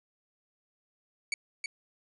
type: tone with echo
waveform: sawtooth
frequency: 2257 Hz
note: C#7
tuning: 31 cents sharp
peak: -25 dBFS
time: 1.32-1.34 s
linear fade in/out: 2 ms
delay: 320 ms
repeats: 1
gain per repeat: -4 dB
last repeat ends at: 1.66 s
effects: resampled to 22050 Hz + 11-bit